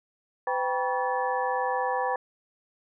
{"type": "tone cluster", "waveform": "sine", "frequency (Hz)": [506, 784, 968, 1126, 1733], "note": ["B4", "G5", "B5", "C#6", "A6"], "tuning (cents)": [42, 0, -35, 27, -27], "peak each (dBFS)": [-30, -29, -30, -36, -35], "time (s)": [0.47, 2.16], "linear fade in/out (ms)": 2, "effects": []}